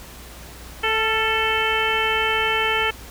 harmonic tone with a mistuned harmonic, 440 Hz, A4, in tune, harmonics 1 / 2 / 3 / 4 / 5 / 6 / 7, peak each -26 / -26 / -26 / -26 / -26 / -26 / -26 dBFS, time 0.83-2.91 s, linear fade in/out 10 ms, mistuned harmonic 3, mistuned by +40 cents, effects added 60 Hz sine -41 dBFS peak until 3.1 s + pink hiss -41 dBFS RMS until 3.1 s

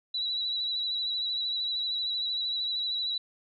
sine tone with vibrato, 3923 Hz, B7, 12 cents flat, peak -28 dBFS, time 0.14-3.18 s, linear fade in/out 5 ms, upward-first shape sine, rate 13 Hz, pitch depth 32 cents each way, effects none

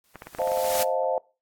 white noise with exponential growth, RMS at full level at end -26 dBFS, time 0.04-0.83 s, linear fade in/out 1 ms, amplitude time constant 170 ms
clicks, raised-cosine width 0.5 ms, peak -23 dBFS, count 12, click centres 0.157 / 0.221 / 0.27 / 0.349 / 0.386 / 0.418 / 0.475 / 0.518 / 0.574 / 0.646 / 0.72 / 0.754 s
sine chord, F dominant seventh, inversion second, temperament equal, 523.3 / 622.3 / 698.5 / 880 Hz, C5 / Eb5 / F5 / A5, 0 / 0 / 0 / 0 cents, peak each -26 / -28 / -29 / -31 dBFS, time 0.39-1.18 s, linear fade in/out 2 ms
effects noise-tail reverb RT60 0.3 s tail -22 dB re dry + AAC 64 kbps

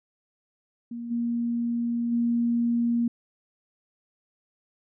sine tone with level steps, 235.8 Hz, A#3, 20 cents sharp, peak -32 / -24 / -21 dBFS, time 0.91-3.08 s, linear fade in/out 5 ms, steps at 1.1 / 2.11 s, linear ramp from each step 20 ms, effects none

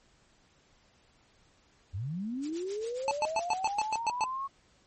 sine linear sweep, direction up, 82.41 to 1110 Hz, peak -32 dBFS, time 1.93-4.48 s, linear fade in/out 20 ms
blue noise with tremolo, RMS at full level -40 dBFS, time 2.41-4 s, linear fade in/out 50 ms, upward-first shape sine, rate 7.2 Hz, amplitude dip 85%
square tone bursts, 872 Hz, A5, 16 cents flat, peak -26 dBFS, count 9, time 3.08-4.239 s, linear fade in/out 0 ms, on 31 ms, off 110 ms
effects pink hiss -65 dBFS RMS until 4.86 s + MP3 32 kbps

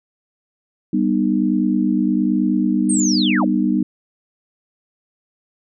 sine chord, G augmented, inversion none, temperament just, 196 / 245 / 306.2 Hz, G3 / B3 / D#4, 0 / -14 / -28 cents, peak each -19 dBFS, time 0.93-3.83 s, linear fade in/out 5 ms
sine linear sweep, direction down, 8890 to 430.3 Hz, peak -19 dBFS, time 2.89-3.45 s, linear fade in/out 10 ms
effects none

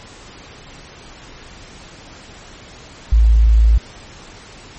sine tone, 55.2 Hz, A1, 6 cents sharp, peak -7 dBFS, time 3.12-3.78 s, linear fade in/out 5 ms, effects pink hiss -39 dBFS RMS until 4.78 s + MP3 32 kbps

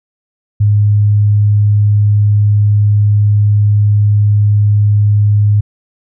sine tone, 103.83 Hz, G#2, in tune, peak -6 dBFS, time 0.6-5.61 s, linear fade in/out 10 ms, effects none

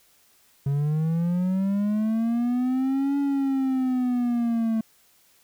triangle linear two-way sweep, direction up then down, 137.4 to 282.9 to 220.9 Hz, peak -19 dBFS, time 0.66-4.81 s, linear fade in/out 5 ms, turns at 3.18 s, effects white hiss -60 dBFS RMS until 5.43 s

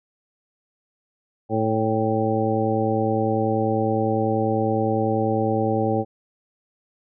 harmonic tone with a mistuned harmonic, 110 Hz, A2, in tune, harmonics 1 / 2 / 3 / 4 / 5 / 7, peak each -26 / -26 / -26 / -26 / -26 / -26 dBFS, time 1.49-6.05 s, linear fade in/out 50 ms, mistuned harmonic 7, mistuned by +25 cents, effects none

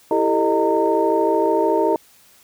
sine tone cluster, 330 / 395.4 / 448.8 / 615 / 917 Hz, E4 / G4 / A4 / D#5 / A#5, +2 / +15 / +34 / -20 / -29 cents, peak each -21 dBFS, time 0.11-1.96 s, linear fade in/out 2 ms, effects tanh soft clip ceiling -4 dBFS + white hiss -52 dBFS RMS until 2.43 s

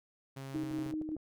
sawtooth tone, 135.4 Hz, C#3, 40 cents flat, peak -38 dBFS, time 0.36-0.92 s, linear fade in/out 10 ms
sine tone with tremolo, 311.1 Hz, D#4, in tune, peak -33 dBFS, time 0.54-1.16 s, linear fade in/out 10 ms, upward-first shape square, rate 5.2 Hz, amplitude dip 40%
click train, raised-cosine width 2 ms, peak -32 dBFS, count 9, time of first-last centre 0.56-1.166 s, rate 13.2 Hz
effects none

